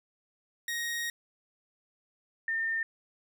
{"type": "tone pair in turn", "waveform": ["sawtooth", "sine"], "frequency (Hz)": [1875, 1811.1], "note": ["A#6", "A6"], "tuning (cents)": [10, 50], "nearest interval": "minor second", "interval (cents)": 60, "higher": "first", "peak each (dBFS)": -28, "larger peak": "neither", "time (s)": [[0.68, 1.1], [2.48, 2.83]], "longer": "first", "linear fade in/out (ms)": 2, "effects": []}